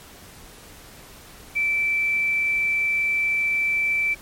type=tone with quantisation; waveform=sine; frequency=2328 Hz; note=D7; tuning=16 cents flat; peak=-19 dBFS; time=1.55-4.15 s; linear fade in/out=20 ms; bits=8; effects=pink hiss -45 dBFS RMS until 4.21 s + MP3 64 kbps